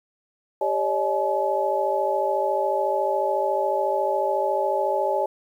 sine tone cluster, 394.5 / 560 / 614 / 854 Hz, G4 / C#5 / D#5 / G#5, +11 / +18 / -23 / +48 cents, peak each -28 / -25 / -26 / -25 dBFS, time 0.61-5.26 s, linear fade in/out 5 ms, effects 9-bit

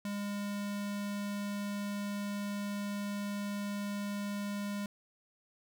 square tone with notch filter, 203.4 Hz, G#3, 36 cents flat, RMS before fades -37 dBFS, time 0.05-4.86 s, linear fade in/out 2 ms, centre 450 Hz, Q 1.5, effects none

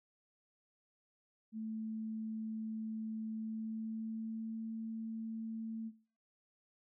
sine tone with pitch glide, 220 to 223.6 Hz, A3 to A3, 0 to +28 cents, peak -39 dBFS, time 1.52-5.92 s, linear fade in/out 50 ms, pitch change +28 cents, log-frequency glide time 3.31-4.62 s, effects noise-tail reverb RT60 0.5 s tail -22 dB re dry

